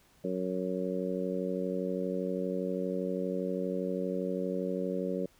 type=harmonic tone; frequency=92.5 Hz; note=F#2; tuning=in tune; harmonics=2 / 3 / 4 / 5 / 6; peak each=-35 / -38 / -38 / -36 / -37 dBFS; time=0.24-5.26 s; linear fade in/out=5 ms; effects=pink hiss -64 dBFS RMS until 5.39 s